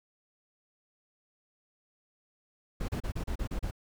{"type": "noise bursts", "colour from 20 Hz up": "brown", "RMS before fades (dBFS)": -33, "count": 8, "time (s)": [2.8, 3.711], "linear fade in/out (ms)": 10, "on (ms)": 85, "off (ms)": 33, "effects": []}